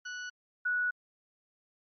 40% pulse / sine tone pair in turn, 1476 / 1470 Hz, F#6 / F#6, -5 / -12 cents, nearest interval unison, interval 7 cents, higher first, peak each -37 / -27 dBFS, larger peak second, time 0.05-0.3 / 0.65-0.91 s, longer second, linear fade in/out 10 ms, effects MP3 32 kbps

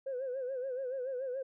sine tone with vibrato, 518 Hz, C5, 17 cents flat, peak -33 dBFS, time 0.06-1.43 s, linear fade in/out 10 ms, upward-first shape sine, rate 7 Hz, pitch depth 94 cents each way, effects tanh soft clip ceiling -31 dBFS

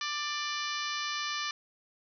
harmonic tone, 591 Hz, D5, 11 cents sharp, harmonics 2 / 3 / 4 / 5 / 6 / 7 / 8 / 9 / 10, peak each -37 / -39 / -40 / -41 / -42 / -42 / -43 / -44 / -44 dBFS, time 0.01-1.51 s, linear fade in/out 2 ms, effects none

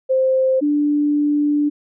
sine tone pair in turn, 523.3 / 293.7 Hz, C5 / D4, 0 / 0 cents, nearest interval minor seventh, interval 1000 cents, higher first, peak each -13 / -14 dBFS, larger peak first, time 0.09-0.61 / 0.61-1.7 s, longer second, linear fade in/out 20 ms, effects none

